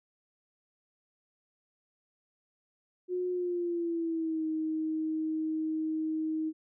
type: tone with pitch glide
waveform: sine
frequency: 361.8 to 315 Hz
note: F#4 to D#4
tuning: -39 to +21 cents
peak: -29 dBFS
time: 3.08-6.53 s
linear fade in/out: 50 ms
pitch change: -240 cents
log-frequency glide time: 3.3-4.46 s
effects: none